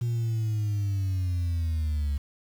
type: linear sweep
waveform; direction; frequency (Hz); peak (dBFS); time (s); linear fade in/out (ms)
sine; down; 120 to 69.8; -22; 0.01-2.18; 10
effects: tanh soft clip ceiling -23 dBFS + 8-bit